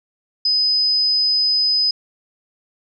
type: tone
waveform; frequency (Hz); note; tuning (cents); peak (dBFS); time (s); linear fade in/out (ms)
sine; 5020; D#8; +15; -14; 0.45-1.91; 5
effects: none